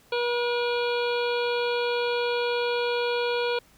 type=harmonic tone; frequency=481 Hz; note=B4; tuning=46 cents flat; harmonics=1 / 2 / 3 / 5 / 6 / 7 / 8 / 9; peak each=-25 / -32 / -34 / -34 / -41 / -37 / -43 / -39 dBFS; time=0.12-3.59 s; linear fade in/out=5 ms; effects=pink hiss -58 dBFS RMS until 3.77 s